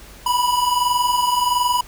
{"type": "tone pair together", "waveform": "square", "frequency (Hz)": [966.4, 987.8], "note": ["B5", "B5"], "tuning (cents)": [-38, 0], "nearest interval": "unison", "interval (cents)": 38, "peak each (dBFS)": [-23, -18], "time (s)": [0.26, 1.81], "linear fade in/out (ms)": 5, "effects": ["added 48 Hz sine -45 dBFS peak until 1.87 s", "pink hiss -43 dBFS RMS until 1.87 s"]}